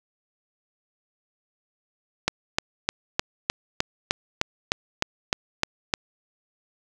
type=click train; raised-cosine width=0.2 ms; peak=-3 dBFS; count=13; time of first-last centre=2.28-5.939 s; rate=3.28 Hz; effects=none